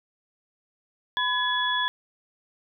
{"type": "tone cluster", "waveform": "sine", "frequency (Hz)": [1001, 1698, 3390], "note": ["B5", "G#6", "G#7"], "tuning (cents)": [23, 38, 35], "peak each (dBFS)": -27, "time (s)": [1.17, 1.88], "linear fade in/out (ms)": 0, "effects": []}